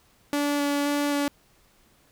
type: tone with vibrato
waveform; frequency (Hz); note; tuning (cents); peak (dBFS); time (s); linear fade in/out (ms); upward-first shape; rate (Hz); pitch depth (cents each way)
sawtooth; 287.7; D4; -36; -19; 0.33-1.28; 0; square; 1.9; 8
effects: pink hiss -61 dBFS RMS until 2.11 s